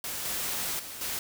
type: noise with level steps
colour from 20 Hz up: white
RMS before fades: -35 / -32 / -41 / -33 dBFS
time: 0.04-1.19 s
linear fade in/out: 2 ms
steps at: 0.25 / 0.79 / 1.01 s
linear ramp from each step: 5 ms
effects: none